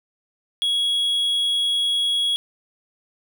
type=tone; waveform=triangle; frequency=3330 Hz; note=G#7; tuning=4 cents sharp; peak=-17 dBFS; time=0.62-2.36 s; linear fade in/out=0 ms; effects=none